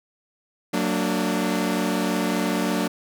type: chord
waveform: sawtooth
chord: Gb augmented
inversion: none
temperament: equal with one note detuned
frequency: 185 / 228.3 / 293.7 Hz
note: Gb3 / Bb3 / D4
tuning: 0 / -36 / 0 cents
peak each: -22 dBFS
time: 0.73-2.88 s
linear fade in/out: 10 ms
effects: none